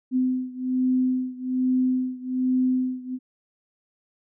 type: beating tone pair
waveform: sine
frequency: 255.2 / 256.4 Hz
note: C4 / C4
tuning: -43 / -35 cents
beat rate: 1.2 Hz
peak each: -23 / -25 dBFS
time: 0.11-3.19 s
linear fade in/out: 50 ms
effects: none